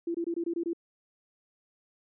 sine tone bursts, 338.5 Hz, E4, 46 cents sharp, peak -28 dBFS, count 7, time 0.07-0.733 s, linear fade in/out 5 ms, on 75 ms, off 23 ms, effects none

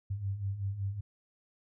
sine beating tone pair, 94.9 / 100.2 Hz, F#2 / G2, +44 / +38 cents, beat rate 5.3 Hz, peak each -39 / -33 dBFS, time 0.1-1.01 s, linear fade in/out 10 ms, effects none

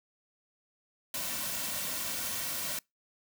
white noise with comb filter, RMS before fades -35 dBFS, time 1.14-2.79 s, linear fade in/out 2 ms, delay 2.4 ms, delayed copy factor -0.55, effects noise-tail reverb RT60 0.2 s tail -26 dB re dry

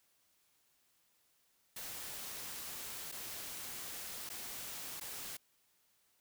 white noise with dropouts, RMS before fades -45 dBFS, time 1.76-5.37 s, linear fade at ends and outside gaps 5 ms, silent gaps 3.117-3.122 / 4.292-4.299 / 4.999-5.01 s, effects white hiss -74 dBFS RMS until 6.2 s

